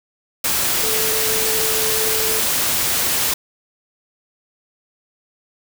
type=tone in noise; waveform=sine; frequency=440 Hz; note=A4; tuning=in tune; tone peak=-25 dBFS; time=0.83-2.4 s; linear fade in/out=5 ms; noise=white; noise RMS=-19 dBFS; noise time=0.44-3.34 s; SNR=-9 dB; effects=none